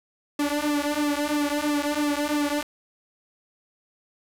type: tone with flanger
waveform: sawtooth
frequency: 293.7 Hz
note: D4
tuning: in tune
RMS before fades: -25 dBFS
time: 0.39-2.63 s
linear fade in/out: 5 ms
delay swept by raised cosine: 1.3 to 4.3 ms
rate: 3 Hz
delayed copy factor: -0.95
effects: resampled to 32000 Hz + 7-bit